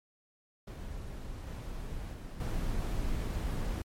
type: noise with level steps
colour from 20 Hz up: brown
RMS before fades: -41 / -39 / -42 / -33 dBFS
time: 0.67-3.82 s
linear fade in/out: 5 ms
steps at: 1.47 / 2.13 / 2.4 s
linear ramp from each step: 5 ms
effects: MP3 64 kbps